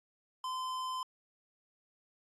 sine tone with hard clipping, 1028 Hz, C6, 31 cents flat, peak -37 dBFS, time 0.44-1.03 s, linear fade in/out 2 ms, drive 14 dB, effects AAC 64 kbps

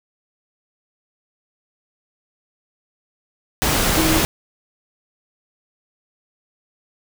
sine tone in noise, 319.5 Hz, D#4, 46 cents sharp, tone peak -18 dBFS, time 3.97-4.2 s, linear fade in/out 0 ms, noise pink, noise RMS -18 dBFS, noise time 3.62-4.25 s, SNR -3 dB, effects none

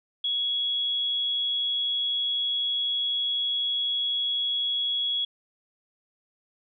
sine tone, 3344 Hz, G#7, 11 cents sharp, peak -24 dBFS, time 0.24-5.25 s, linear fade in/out 5 ms, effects none

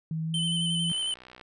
sine tone with pitch glide, 160 to 167.66 Hz, D#3 to E3, +49 to +30 cents, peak -28 dBFS, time 0.11-0.92 s, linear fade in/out 2 ms, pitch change +81 cents, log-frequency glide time 0.23-0.5 s
square tone with vibrato, 3060 Hz, G7, 42 cents flat, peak -28 dBFS, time 0.34-1.14 s, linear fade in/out 2 ms, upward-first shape square, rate 11 Hz, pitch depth 22 cents each way
click train, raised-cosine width 0.3 ms, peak -31 dBFS, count 33, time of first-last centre 0.9-1.412 s, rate 62.5 Hz
effects resampled to 24000 Hz

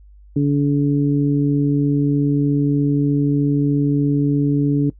harmonic tone, 143.2 Hz, D3, 43 cents flat, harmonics 1 / 2 / 3, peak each -17 / -16 / -27 dBFS, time 0.36-4.9 s, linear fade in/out 5 ms, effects noise-tail reverb RT60 0.1 s tail -21 dB re dry + added 50 Hz sine -42 dBFS peak until 4.99 s

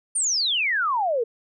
sine exponential sweep, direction down, 9397 to 440 Hz, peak -20 dBFS, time 0.15-1.24 s, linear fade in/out 10 ms, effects none

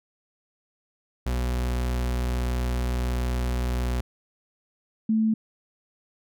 40% pulse / sine tone pair in turn, 61.4 / 219.9 Hz, B1 / A3, -9 / -1 cents, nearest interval octave + minor seventh, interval 2208 cents, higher second, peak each -23 / -19 dBFS, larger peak second, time 1.26-4.01 / 5.09-5.34 s, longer first, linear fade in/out 5 ms, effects none

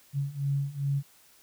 sine beating tone pair, 138.59 / 141.09 Hz, C#3 / C#3, 0 / +31 cents, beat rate 2.5 Hz, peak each -31 / -29 dBFS, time 0.13-1.03 s, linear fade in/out 50 ms, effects white hiss -59 dBFS RMS until 1.42 s

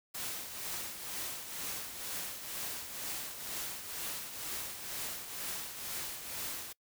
white noise with tremolo, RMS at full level -38 dBFS, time 0.14-6.73 s, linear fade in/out 10 ms, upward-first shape triangle, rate 2.1 Hz, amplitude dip 60%, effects noise-tail reverb RT60 0.1 s tail -24 dB re dry

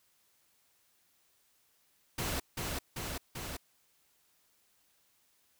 pink noise with echo, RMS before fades -35 dBFS, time 2.18-2.4 s, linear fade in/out 5 ms, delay 390 ms, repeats 3, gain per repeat -2 dB, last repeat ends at 3.57 s, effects white hiss -71 dBFS RMS until 5.59 s

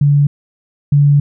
sine tone pair in turn, 143.8 / 143.8 Hz, D3 / D3, -36 / -36 cents, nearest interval unison, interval 0 cents, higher neither, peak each -7 / -6 dBFS, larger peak second, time 0.01-0.27 / 0.92-1.2 s, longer second, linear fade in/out 5 ms, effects none

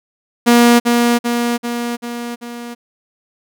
sawtooth tone with echo, 238.2 Hz, A#3, 38 cents sharp, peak -3 dBFS, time 0.46-0.8 s, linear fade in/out 20 ms, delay 390 ms, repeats 5, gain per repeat -4 dB, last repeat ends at 2.75 s, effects none

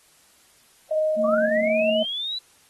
sine tone with pitch glide, 622 to 632.5 Hz, D#5 to D#5, -1 to +28 cents, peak -19 dBFS, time 0.91-2.03 s, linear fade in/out 5 ms, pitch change +29 cents, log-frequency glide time 1.57-1.76 s
sine tone, 225.9 Hz, A3, 46 cents sharp, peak -26 dBFS, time 1.16-2.04 s, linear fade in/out 20 ms
sine linear sweep, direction up, 1098 to 4008 Hz, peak -26 dBFS, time 1.24-2.39 s, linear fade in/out 10 ms
effects white hiss -57 dBFS RMS until 2.69 s + AAC 32 kbps

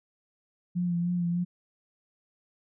sine tone with vibrato, 174.61 Hz, F3, in tune, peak -25 dBFS, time 0.75-1.45 s, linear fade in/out 20 ms, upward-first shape sine, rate 3.3 Hz, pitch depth 31 cents each way, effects none

